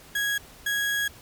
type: tone bursts at uneven times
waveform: 35% pulse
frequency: 1656 Hz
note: G#6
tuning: 5 cents flat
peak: -22 dBFS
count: 2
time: 0.15-0.38 / 0.66-1.08 s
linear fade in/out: 5 ms
effects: pink hiss -49 dBFS RMS until 1.21 s + MP3 96 kbps